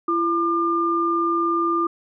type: tone pair together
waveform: sine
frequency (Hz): 337 / 1200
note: E4 / D6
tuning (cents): +38 / +37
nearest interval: octave + minor seventh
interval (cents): 2199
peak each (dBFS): -22 / -20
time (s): 0.08-1.87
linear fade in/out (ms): 5
effects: none